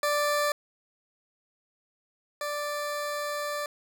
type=tone pair in turn; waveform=20% pulse; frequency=587.3 / 587.3 Hz; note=D5 / D5; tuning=0 / 0 cents; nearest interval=unison; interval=0 cents; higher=neither; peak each=-19 / -25 dBFS; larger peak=first; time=0.03-0.52 / 2.41-3.66 s; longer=second; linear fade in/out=2 ms; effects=none